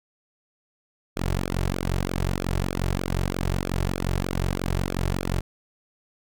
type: tone with flanger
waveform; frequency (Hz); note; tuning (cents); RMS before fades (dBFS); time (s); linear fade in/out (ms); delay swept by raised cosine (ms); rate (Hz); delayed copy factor
sawtooth; 45.57; F#1; -26; -26; 1.16-5.41; 10; 1 to 4.1; 3.2; -0.9
effects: none